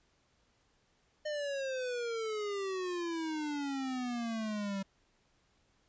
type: exponential sweep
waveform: square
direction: down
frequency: 610 to 192.7 Hz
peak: -35 dBFS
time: 1.25-4.83 s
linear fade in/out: 10 ms
effects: pink hiss -72 dBFS RMS until 5.88 s + resampled to 16000 Hz